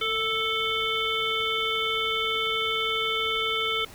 harmonic tone with a mistuned harmonic, 440 Hz, A4, in tune, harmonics 1 / 3 / 5 / 7 / 8, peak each -32 / -30 / -30 / -30 / -31 dBFS, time 0.01-3.85 s, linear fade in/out 5 ms, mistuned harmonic 1, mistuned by +27 cents, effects pink hiss -47 dBFS RMS until 3.94 s

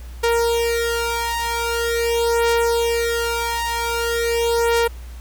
sawtooth beating tone pair, 466.2 / 466.64 Hz, A#4 / A#4, 0 / +2 cents, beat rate 0.44 Hz, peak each -17 dBFS, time 0.23-4.88 s, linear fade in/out 10 ms, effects added 60 Hz sine -32 dBFS peak until 5.2 s + pink hiss -47 dBFS RMS until 5.2 s

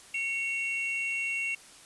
triangle tone pair together, 2217 / 2734 Hz, C#7 / F7, 0 / -37 cents, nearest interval major third, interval 363 cents, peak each -32 / -29 dBFS, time 0.14-1.55 s, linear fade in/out 5 ms, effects white hiss -52 dBFS RMS until 1.85 s + resampled to 24000 Hz

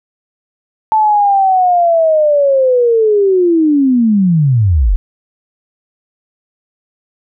sine linear sweep, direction down, 880 to 37.32 Hz, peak -7 dBFS, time 0.92-4.96 s, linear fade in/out 0 ms, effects none

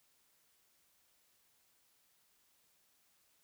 silence, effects white hiss -73 dBFS RMS until 3.43 s

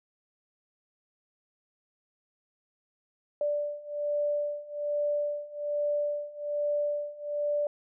sine beating tone pair, 586 / 587.2 Hz, D5 / D5, -4 / 0 cents, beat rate 1.2 Hz, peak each -32 / -30 dBFS, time 3.41-7.67 s, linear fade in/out 2 ms, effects none

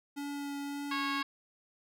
square tone with vibrato, 284.3 Hz, C#4, 44 cents sharp, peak -37 dBFS, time 0.16-1.23 s, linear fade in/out 20 ms, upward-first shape triangle, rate 1.8 Hz, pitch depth 10 cents each way
harmonic tone, 549 Hz, C#5, 17 cents flat, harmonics 2 / 3 / 4 / 5 / 6 / 7 / 8 / 9, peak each -35 / -39 / -41 / -43 / -45 / -46 / -47 / -48 dBFS, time 0.91-1.23 s, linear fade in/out 5 ms
effects none

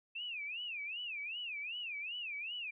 sine tone with vibrato, 2598 Hz, E7, 26 cents flat, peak -39 dBFS, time 0.15-2.71 s, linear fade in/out 10 ms, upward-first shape sine, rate 2.6 Hz, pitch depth 230 cents each way, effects none

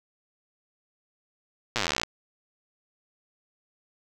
slowing click train, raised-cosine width 0.2 ms, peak -8 dBFS, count 23, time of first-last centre 1.76-2.034 s, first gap 8 ms, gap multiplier 1.04, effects none

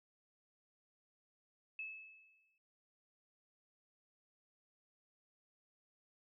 sine tone with exponential decay, 2603 Hz, E7, 22 cents flat, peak -40 dBFS, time 1.79-2.58 s, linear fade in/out 2 ms, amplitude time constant 170 ms, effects none

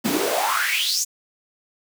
pink noise with high-pass filter sweep, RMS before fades -22 dBFS, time 0.04-1.05 s, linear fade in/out 20 ms, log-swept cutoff 200 to 7000 Hz, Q 6.2, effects none

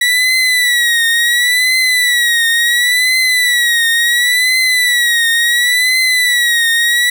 30% pulse tone with vibrato, 1945 Hz, B6, 27 cents flat, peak -7 dBFS, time 0.01-7.1 s, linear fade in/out 5 ms, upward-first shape triangle, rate 0.71 Hz, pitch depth 96 cents each way, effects none

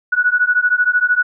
sine beating tone pair, 1464 / 1477 Hz, F#6 / F#6, -19 / -3 cents, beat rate 13 Hz, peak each -15 dBFS, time 0.12-1.23 s, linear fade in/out 10 ms, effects none

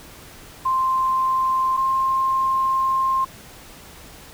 sine tone pair in turn, 1046.5 / 1058.7 Hz, C6 / C6, 0 / +20 cents, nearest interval unison, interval 20 cents, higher second, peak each -17 dBFS, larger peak neither, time 0.65-1.77 / 1.77-3.25 s, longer second, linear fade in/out 10 ms, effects pink hiss -43 dBFS RMS until 4.33 s

